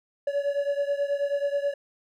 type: beating tone pair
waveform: triangle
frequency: 565 / 574.3 Hz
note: C#5 / D5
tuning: +33 / -39 cents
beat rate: 9.3 Hz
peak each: -24 / -27 dBFS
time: 0.27-1.74 s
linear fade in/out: 5 ms
effects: none